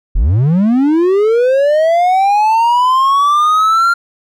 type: linear sweep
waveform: triangle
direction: up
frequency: 32.7 to 1396.9 Hz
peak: -6 dBFS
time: 0.15-3.94 s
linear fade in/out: 10 ms
effects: none